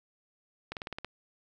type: slowing click train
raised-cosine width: 0.3 ms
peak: -21 dBFS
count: 7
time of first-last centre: 0.72-1.046 s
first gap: 48 ms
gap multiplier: 1.05
effects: none